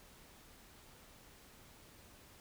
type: silence
effects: pink hiss -60 dBFS RMS until 2.4 s